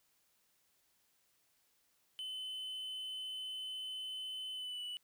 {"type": "tone with pitch glide", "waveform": "triangle", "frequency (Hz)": [3038, 2960], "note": ["F#7", "F#7"], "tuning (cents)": [45, 0], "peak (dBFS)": -39, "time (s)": [2.19, 4.97], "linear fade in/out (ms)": 0, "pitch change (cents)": -45, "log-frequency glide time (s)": [4.53, 4.82], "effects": ["white hiss -75 dBFS RMS until 5.03 s"]}